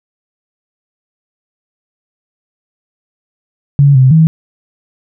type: tone with pitch steps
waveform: sine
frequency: 141.4 / 130.4 / 160.2 Hz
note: C#3 / C3 / E3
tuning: +35 / -5 / -49 cents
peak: -3 dBFS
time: 3.79-4.27 s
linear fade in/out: 0 ms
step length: 160 ms
effects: none